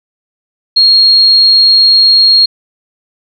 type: tone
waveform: sine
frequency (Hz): 4268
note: C8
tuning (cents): +34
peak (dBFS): -3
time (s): 0.76-2.46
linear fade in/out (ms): 10
effects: none